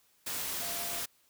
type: tone in noise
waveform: sine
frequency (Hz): 688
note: F5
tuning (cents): -26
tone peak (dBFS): -44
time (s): 0.61-1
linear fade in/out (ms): 10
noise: white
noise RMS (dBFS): -36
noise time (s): 0.26-1.06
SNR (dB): -11
effects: white hiss -68 dBFS RMS until 1.29 s